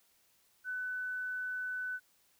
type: tone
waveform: sine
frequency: 1500 Hz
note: F#6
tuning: 23 cents sharp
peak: -35 dBFS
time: 0.64-2 s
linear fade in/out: 50 ms
effects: white hiss -70 dBFS RMS until 2.39 s